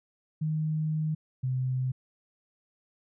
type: tone pair in turn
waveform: sine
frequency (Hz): 155.56 / 128.97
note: D#3 / C3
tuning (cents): 0 / -25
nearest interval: minor third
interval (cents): 325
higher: first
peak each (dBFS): -26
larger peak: neither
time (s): 0.41-1.15 / 1.43-1.92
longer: first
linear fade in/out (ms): 10
effects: none